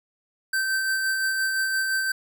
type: tone with tremolo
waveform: square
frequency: 1552 Hz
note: G6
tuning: 18 cents flat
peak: -22 dBFS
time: 0.53-2.12 s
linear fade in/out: 5 ms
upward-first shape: sine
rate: 5.8 Hz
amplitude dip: 30%
effects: none